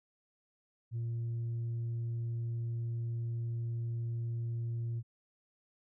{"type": "tone", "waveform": "sine", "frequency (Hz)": 116.54, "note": "A#2", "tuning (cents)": 0, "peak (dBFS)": -31, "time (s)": [0.91, 5.03], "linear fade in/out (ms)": 50, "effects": ["tanh soft clip ceiling -32 dBFS"]}